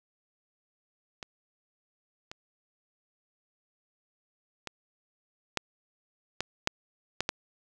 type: clicks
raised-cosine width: 0.2 ms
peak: -21 / -23 / -19 / -10 / -12 / -7 / -10 / -10 dBFS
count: 8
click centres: 1.228 / 2.315 / 4.673 / 5.573 / 6.406 / 6.674 / 7.206 / 7.291 s
effects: none